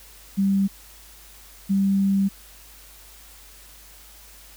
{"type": "tone pair in turn", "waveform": "sine", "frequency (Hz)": [196, 196], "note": ["G3", "G3"], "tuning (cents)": [0, 0], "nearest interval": "unison", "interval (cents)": 0, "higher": "neither", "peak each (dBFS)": -17, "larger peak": "neither", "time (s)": [[0.37, 0.68], [1.69, 2.29]], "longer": "second", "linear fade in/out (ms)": 20, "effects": ["added 50 Hz sine -50 dBFS peak until 4.56 s", "white hiss -48 dBFS RMS until 4.56 s"]}